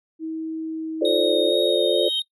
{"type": "tone with pitch glide", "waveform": "sine", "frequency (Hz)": [320.2, 317.8], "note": ["D#4", "D#4"], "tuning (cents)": [50, 37], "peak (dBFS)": -26, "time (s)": [0.19, 1.53], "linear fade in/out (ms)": 50, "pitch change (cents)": -13, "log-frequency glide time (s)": [0.6, 1.22]}
{"type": "chord", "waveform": "sine", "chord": "D minor seventh", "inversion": "first", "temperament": "just", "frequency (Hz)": [352.4, 440.5, 528.6, 587.3], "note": ["F4", "A4", "C5", "D5"], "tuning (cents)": [16, 2, 18, 0], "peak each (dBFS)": -23, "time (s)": [1.01, 2.09], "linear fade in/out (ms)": 10}
{"type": "tone with vibrato", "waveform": "triangle", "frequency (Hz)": 3729, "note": "A#7", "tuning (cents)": 0, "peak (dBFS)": -22, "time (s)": [1.05, 2.22], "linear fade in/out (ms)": 2, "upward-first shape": "triangle", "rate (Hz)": 2.2, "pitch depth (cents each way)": 13}
{"type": "tone with exponential growth", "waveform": "sine", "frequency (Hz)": 3136, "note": "G7", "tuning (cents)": 0, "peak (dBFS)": -22, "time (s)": [1.55, 2.2], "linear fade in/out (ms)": 5, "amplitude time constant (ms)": 140}
{"effects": ["noise-tail reverb RT60 0.1 s tail -23 dB re dry"]}